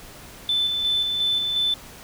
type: tone with tremolo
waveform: sine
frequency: 3520 Hz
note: A7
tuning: in tune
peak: -18 dBFS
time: 0.49-1.74 s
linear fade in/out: 2 ms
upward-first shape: square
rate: 2.8 Hz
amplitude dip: 35%
effects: tanh soft clip ceiling -14 dBFS + pink hiss -43 dBFS RMS until 2.03 s